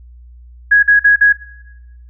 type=tone bursts; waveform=sine; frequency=1661.2 Hz; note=G#6; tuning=in tune; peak=-5 dBFS; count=4; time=0.71-1.328 s; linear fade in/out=10 ms; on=120 ms; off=46 ms; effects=noise-tail reverb RT60 1.0 s tail -17 dB re dry + added 60 Hz sine -36 dBFS peak until 2.09 s